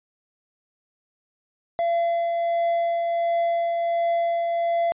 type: tone with tremolo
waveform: triangle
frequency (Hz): 680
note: F5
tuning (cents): -46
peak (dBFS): -17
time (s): 1.79-4.92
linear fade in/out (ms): 0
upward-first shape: triangle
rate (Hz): 1.4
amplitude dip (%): 30
effects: resampled to 8000 Hz